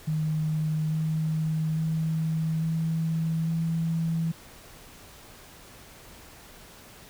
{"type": "tone with pitch steps", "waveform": "sine", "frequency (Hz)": [155.56, 157.64, 159.75, 161.89, 164.05], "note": ["D#3", "D#3", "D#3", "E3", "E3"], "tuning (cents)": [0, 23, 46, -31, -8], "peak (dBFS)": -24, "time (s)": [0.07, 4.32], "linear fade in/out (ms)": 10, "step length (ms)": 850, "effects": ["pink hiss -49 dBFS RMS until 7.09 s"]}